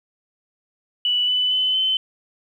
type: tone with pitch steps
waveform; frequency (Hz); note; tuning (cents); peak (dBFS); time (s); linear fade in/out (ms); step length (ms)
sine; 2960 / 2993 / 3026 / 3059; F#7 / F#7 / F#7 / G7; 0 / +19 / +38 / -43; -17; 1.05-1.97; 2; 230
effects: 9-bit